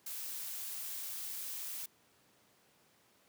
blue noise, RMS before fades -42 dBFS, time 0.06-1.86 s, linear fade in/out 5 ms, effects pink hiss -68 dBFS RMS until 3.28 s + high-pass 150 Hz 12 dB/octave

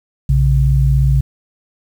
sine tone pair together, 59.58 / 136.4 Hz, A#1 / C#3, +38 / -28 cents, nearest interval octave + major second, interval 1434 cents, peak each -12 dBFS, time 0.29-1.21 s, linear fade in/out 5 ms, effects 7-bit

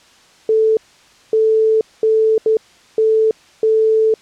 sine tone bursts at uneven times, 440 Hz, A4, in tune, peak -10 dBFS, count 6, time 0.49-0.77 / 1.33-1.81 / 2.03-2.38 / 2.46-2.57 / 2.98-3.31 / 3.63-4.14 s, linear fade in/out 2 ms, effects white hiss -48 dBFS RMS until 4.21 s + low-pass 6000 Hz 12 dB/octave

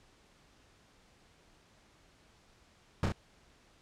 brown noise with echo, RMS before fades -28 dBFS, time 3.03-3.06 s, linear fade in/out 2 ms, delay 31 ms, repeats 2, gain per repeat -3 dB, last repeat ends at 3.122 s, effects pink hiss -64 dBFS RMS until 3.81 s + low-pass 7000 Hz 12 dB/octave

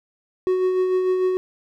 triangle tone with tremolo, 370.1 Hz, F#4, in tune, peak -14 dBFS, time 0.47-1.37 s, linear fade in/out 0 ms, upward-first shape sine, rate 6.7 Hz, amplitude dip 35%, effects none

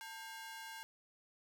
sawtooth ring-modulated tone, 1244.5 Hz, D#6, in tune, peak -40 dBFS, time 0.01-0.83 s, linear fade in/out 0 ms, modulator 349 Hz, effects none

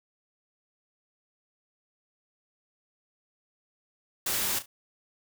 white noise with echo, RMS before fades -29 dBFS, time 4.26-4.59 s, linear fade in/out 5 ms, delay 35 ms, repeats 2, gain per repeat -12 dB, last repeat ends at 4.66 s, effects none

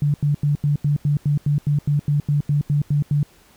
sine tone bursts, 145.7 Hz, D3, 13 cents flat, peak -15 dBFS, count 16, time 0.02-3.23 s, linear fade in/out 2 ms, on 120 ms, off 86 ms, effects pink hiss -53 dBFS RMS until 3.56 s

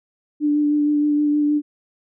sine tone with vibrato, 295.5 Hz, D4, 11 cents sharp, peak -15 dBFS, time 0.4-1.62 s, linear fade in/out 50 ms, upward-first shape sine, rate 6.4 Hz, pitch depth 15 cents each way, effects none

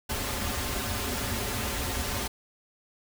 pink noise with comb filter, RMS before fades -31 dBFS, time 0.09-2.28 s, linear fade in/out 10 ms, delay 6.2 ms, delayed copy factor -0.85, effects none

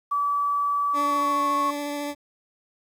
sine tone with pitch glide, 1150 to 1104.4 Hz, D6 to C#6, -37 to -7 cents, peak -21 dBFS, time 0.11-1.71 s, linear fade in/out 10 ms, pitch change -70 cents, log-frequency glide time 0.91-1.46 s
20% pulse tone with vibrato, 290 Hz, D4, 22 cents flat, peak -23 dBFS, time 0.93-2.15 s, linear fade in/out 50 ms, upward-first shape sine, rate 14 Hz, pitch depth 11 cents each way
effects 9-bit

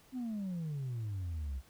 sine exponential sweep, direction down, 264.5 to 62.7 Hz, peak -33 dBFS, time 0.12-1.62 s, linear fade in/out 50 ms, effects tanh soft clip ceiling -34 dBFS + pink hiss -63 dBFS RMS until 1.69 s

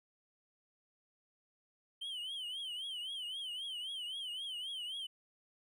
triangle tone with vibrato, 3079 Hz, G7, 32 cents flat, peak -38 dBFS, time 2.01-5.07 s, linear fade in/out 10 ms, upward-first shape triangle, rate 3.8 Hz, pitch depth 150 cents each way, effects none

